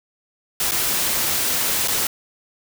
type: noise with dropouts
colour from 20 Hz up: white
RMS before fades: -21 dBFS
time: 0.6-2.07 s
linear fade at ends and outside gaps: 2 ms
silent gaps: 0.711-0.718 / 1.876-1.882 s
effects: none